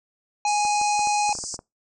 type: harmonic tone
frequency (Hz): 830.6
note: G#5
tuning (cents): 0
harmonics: 1 / 3 / 5 / 7 / 8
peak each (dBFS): -20 / -30 / -34 / -37 / -38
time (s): 0.45-1.33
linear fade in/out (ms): 2
type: band-pass noise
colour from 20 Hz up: white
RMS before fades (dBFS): -33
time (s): 0.46-1.57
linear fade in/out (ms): 20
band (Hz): 4800 to 8500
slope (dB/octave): 96
type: clicks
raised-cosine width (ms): 1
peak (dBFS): -24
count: 10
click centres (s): 0.651 / 0.814 / 0.993 / 1.072 / 1.293 / 1.352 / 1.388 / 1.439 / 1.542 / 1.591
effects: noise-tail reverb RT60 0.2 s tail -24 dB re dry